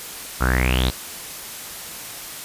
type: tone with low-pass filter sweep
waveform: sawtooth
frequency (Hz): 63.1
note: B1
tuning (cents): +38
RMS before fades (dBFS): -19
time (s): 0.4-0.91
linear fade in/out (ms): 20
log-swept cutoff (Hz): 1300 to 4200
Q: 8.9
effects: white hiss -34 dBFS RMS until 2.44 s + resampled to 32000 Hz